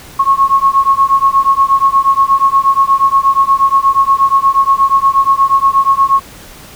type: beating tone pair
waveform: sine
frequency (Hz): 1089 / 1097.4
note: C#6 / C#6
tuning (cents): -31 / -18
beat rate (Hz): 8.4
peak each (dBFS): -10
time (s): 0.19-6.2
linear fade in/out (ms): 10
effects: pink hiss -35 dBFS RMS until 6.75 s